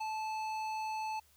sine tone with tanh clipping, 872 Hz, A5, 16 cents flat, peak -37 dBFS, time 0-1.2 s, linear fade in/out 10 ms, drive 14 dB, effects added 73 Hz sine -70 dBFS peak until 1.36 s + white hiss -67 dBFS RMS until 1.36 s

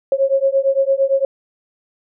sine beating tone pair, 539 / 547.8 Hz, C#5 / C#5, -49 / -21 cents, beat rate 8.8 Hz, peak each -16 / -16 dBFS, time 0.12-1.25 s, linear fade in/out 2 ms, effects none

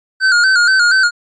square tone with vibrato, 1480 Hz, F#6, in tune, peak -9 dBFS, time 0.2-1.11 s, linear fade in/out 50 ms, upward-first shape square, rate 4.2 Hz, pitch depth 64 cents each way, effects resampled to 16000 Hz

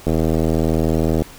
click train, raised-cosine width 2 ms, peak -5 dBFS, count 93, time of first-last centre 0.07-1.22 s, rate 80 Hz, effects pink hiss -41 dBFS RMS until 1.38 s

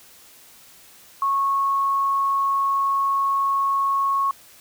sine tone, 1100 Hz, C#6, 14 cents flat, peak -18 dBFS, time 1.22-4.31 s, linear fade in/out 2 ms, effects white hiss -49 dBFS RMS until 4.6 s

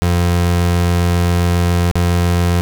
30% pulse tone with dropouts, 87.31 Hz, F2, in tune, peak -9 dBFS, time 0.02-2.61 s, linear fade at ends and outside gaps 0 ms, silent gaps 1.913-1.955 s, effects none

